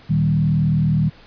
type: tone with frequency modulation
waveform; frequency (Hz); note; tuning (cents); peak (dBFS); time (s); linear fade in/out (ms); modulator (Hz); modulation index
sine; 155.56; D#3; 0; -14; 0.09-1.1; 20; 39.6; 0.99
effects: pink hiss -47 dBFS RMS until 1.26 s + resampled to 11025 Hz